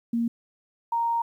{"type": "tone pair in turn", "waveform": "sine", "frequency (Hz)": [233.1, 930.4], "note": ["A#3", "A#5"], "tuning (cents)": [0, -4], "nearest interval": "2 octaves", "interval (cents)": 2396, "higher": "second", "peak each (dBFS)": -22, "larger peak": "neither", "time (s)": [[0.13, 0.28], [0.92, 1.22]], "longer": "second", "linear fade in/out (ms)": 5, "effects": ["10-bit"]}